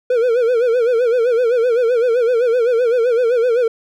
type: tone with vibrato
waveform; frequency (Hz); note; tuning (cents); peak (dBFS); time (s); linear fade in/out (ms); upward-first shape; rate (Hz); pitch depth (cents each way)
triangle; 478.1; A#4; +44; -10; 0.1-3.68; 5; sine; 7.8; 110
effects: none